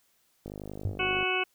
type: click train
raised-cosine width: 2 ms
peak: -26 dBFS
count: 40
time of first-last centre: 0.46-1.228 s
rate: 50.8 Hz
type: tone with exponential decay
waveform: sine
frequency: 96.2 Hz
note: G2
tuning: 32 cents flat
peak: -24 dBFS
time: 0.85-1.08 s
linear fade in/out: 0 ms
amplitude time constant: 49 ms
type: harmonic tone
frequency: 370 Hz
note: F#4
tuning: in tune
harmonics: 1 / 2 / 3 / 4 / 6 / 7 / 8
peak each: -32 / -35 / -36 / -35 / -34 / -30 / -35 dBFS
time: 0.99-1.44 s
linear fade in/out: 10 ms
effects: white hiss -69 dBFS RMS until 1.54 s